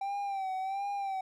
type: tone with vibrato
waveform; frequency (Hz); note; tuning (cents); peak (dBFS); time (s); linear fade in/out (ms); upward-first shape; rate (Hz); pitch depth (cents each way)
triangle; 780; G5; -9; -30; 0.01-1.21; 5; sine; 1.4; 61
effects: none